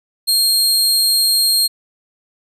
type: tone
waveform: sawtooth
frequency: 4224 Hz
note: C8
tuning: 16 cents sharp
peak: -9 dBFS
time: 0.27-1.68 s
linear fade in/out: 20 ms
effects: resampled to 32000 Hz